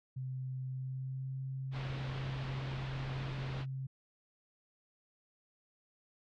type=tone with pitch glide; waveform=sine; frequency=130 to 132.96 Hz; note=C3 to C3; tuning=-11 to +28 cents; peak=-37 dBFS; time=0.16-3.87 s; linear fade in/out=10 ms; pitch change=+39 cents; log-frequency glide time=0.68-1.4 s
type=low-pass noise; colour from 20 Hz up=pink; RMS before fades=-45 dBFS; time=1.71-3.66 s; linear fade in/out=50 ms; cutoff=3900 Hz; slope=24 dB/octave
effects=none